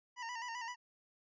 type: tone with vibrato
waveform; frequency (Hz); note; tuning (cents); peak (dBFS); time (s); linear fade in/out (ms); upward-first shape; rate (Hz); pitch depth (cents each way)
25% pulse; 950; A#5; +33; -37; 0.16-0.76; 50; square; 7.7; 61
effects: resampled to 16000 Hz